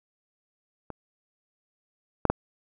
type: clicks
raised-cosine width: 1 ms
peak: -22 / -6 / -8 dBFS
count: 3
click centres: 0.903 / 2.253 / 2.3 s
effects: none